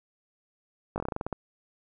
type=slowing click train; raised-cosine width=1 ms; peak=-17 dBFS; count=11; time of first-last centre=0.96-1.327 s; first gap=19 ms; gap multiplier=1.14; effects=none